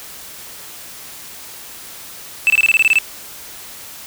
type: tone bursts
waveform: triangle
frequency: 2637 Hz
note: E7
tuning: in tune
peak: -7 dBFS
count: 10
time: 2.47-2.986 s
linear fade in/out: 0 ms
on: 30 ms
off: 24 ms
effects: white hiss -35 dBFS RMS until 4.06 s